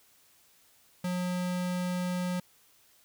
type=tone; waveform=square; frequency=180 Hz; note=F#3; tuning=47 cents flat; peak=-30 dBFS; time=1.04-2.4 s; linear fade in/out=5 ms; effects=white hiss -63 dBFS RMS until 3.04 s